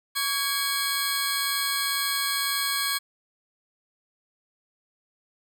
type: tone cluster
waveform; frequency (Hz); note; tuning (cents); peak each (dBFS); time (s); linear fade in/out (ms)
20% pulse; 1124 / 1645 / 4132 / 4314; C#6 / G#6 / C8 / C#8; +24 / -17 / -22 / -48; -25; 0.15-2.99; 20
effects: none